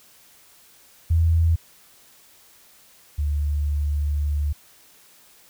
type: tone pair in turn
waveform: sine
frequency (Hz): 82.41 / 73.19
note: E2 / D2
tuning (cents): 0 / -5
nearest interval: major second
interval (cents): 205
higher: first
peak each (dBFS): -15 / -20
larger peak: first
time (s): 1.1-1.56 / 3.18-4.53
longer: second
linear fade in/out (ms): 10
effects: white hiss -53 dBFS RMS until 5.49 s